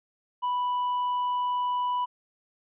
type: tone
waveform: triangle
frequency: 987.8 Hz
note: B5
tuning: in tune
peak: -23 dBFS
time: 0.42-2.06 s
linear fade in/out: 20 ms
effects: resampled to 8000 Hz